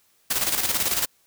white noise with tremolo, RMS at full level -22 dBFS, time 0.3-1.06 s, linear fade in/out 10 ms, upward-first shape square, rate 18 Hz, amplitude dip 55%, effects white hiss -63 dBFS RMS until 1.26 s

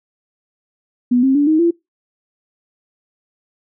sine tone with pitch steps, 245.8 / 266.5 / 288.9 / 313.3 / 339.7 Hz, B3 / C4 / D4 / D#4 / F4, -8 / +32 / -28 / +12 / -48 cents, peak -10 dBFS, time 1.11-1.71 s, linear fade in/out 10 ms, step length 120 ms, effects noise-tail reverb RT60 0.2 s tail -24 dB re dry

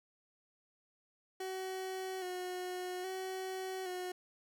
30% pulse tone with vibrato, 370 Hz, F#4, in tune, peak -36 dBFS, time 1.4-4.12 s, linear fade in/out 5 ms, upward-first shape square, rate 0.61 Hz, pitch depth 31 cents each way, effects none

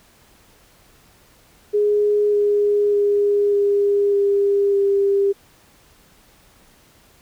sine tone with pitch steps, 415.3 / 411.7 / 408.2 / 404.6 / 401.2 / 397.7 Hz, G#4 / G#4 / G#4 / G#4 / G4 / G4, 0 / -15 / -30 / -45 / +40 / +25 cents, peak -14 dBFS, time 1.73-5.33 s, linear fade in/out 20 ms, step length 600 ms, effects pink hiss -53 dBFS RMS until 7.21 s

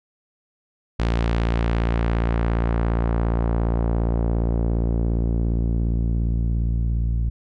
sawtooth tone with low-pass filter sweep, 57.3 Hz, A#1, 29 cents flat, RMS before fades -21 dBFS, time 0.99-7.3 s, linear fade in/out 10 ms, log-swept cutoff 4300 to 120 Hz, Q 0.85, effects none

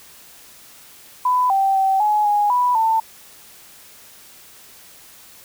sine tone with pitch steps, 999 / 779 / 772 / 843 / 827 / 986 / 893 Hz, B5 / G5 / G5 / G#5 / G#5 / B5 / A5, +20 / -11 / -27 / +26 / -8 / -3 / +25 cents, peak -14 dBFS, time 1.25-3 s, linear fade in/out 5 ms, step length 250 ms, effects white hiss -45 dBFS RMS until 5.44 s

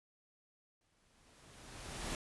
pink noise with exponential growth, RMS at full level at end -39 dBFS, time 0.81-2.15 s, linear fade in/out 1 ms, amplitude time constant 290 ms, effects resampled to 24000 Hz

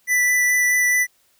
square tone with vibrato, 1980 Hz, B6, 4 cents sharp, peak -16 dBFS, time 0.07-1.07 s, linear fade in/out 50 ms, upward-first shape sine, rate 4.7 Hz, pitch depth 9 cents each way, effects white hiss -61 dBFS RMS until 1.39 s

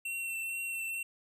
square tone with vibrato, 2711 Hz, E7, 48 cents sharp, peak -35 dBFS, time 0.05-1.03 s, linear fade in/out 5 ms, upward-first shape triangle, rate 2.2 Hz, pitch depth 20 cents each way, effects none

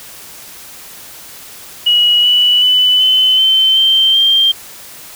sine tone with pitch steps, 2912 / 2954 / 2997 / 3041 / 3085 / 3130 / 3176 Hz, F#7 / F#7 / F#7 / F#7 / G7 / G7 / G7, -28 / -3 / +22 / +47 / -28 / -3 / +22 cents, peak -7 dBFS, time 1.86-4.52 s, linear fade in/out 10 ms, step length 380 ms, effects white hiss -34 dBFS RMS until 5.15 s

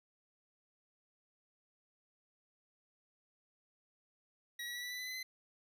25% pulse tone with pitch steps, 1912 / 1929.8 / 1947.7 / 1965.8 / 1984 / 2002 / 2021 / 2040 Hz, A#6 / B6 / B6 / B6 / B6 / B6 / B6 / C7, +43 / -41 / -25 / -9 / +7 / +23 / +39 / -44 cents, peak -37 dBFS, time 4.59-5.23 s, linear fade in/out 5 ms, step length 80 ms, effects none

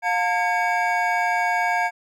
triangle tone cluster, 710 / 902 / 1632 / 2251 Hz, F5 / A5 / G#6 / C#7, +28 / +43 / -31 / +26 cents, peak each -21 / -23 / -24 / -25 dBFS, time 0.02-1.91 s, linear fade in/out 50 ms, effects none

